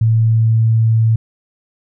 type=tone; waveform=sine; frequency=112.4 Hz; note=A2; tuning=37 cents sharp; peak=-9 dBFS; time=0.01-1.16 s; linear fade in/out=5 ms; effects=none